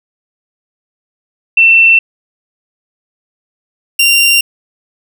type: tone pair in turn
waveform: sine / sawtooth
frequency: 2687 / 2772 Hz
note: E7 / F7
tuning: +33 / -14 cents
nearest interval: minor second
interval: 53 cents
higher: second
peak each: -3 dBFS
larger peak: neither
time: 1.57-1.99 / 3.99-4.41 s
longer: neither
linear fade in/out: 5 ms
effects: none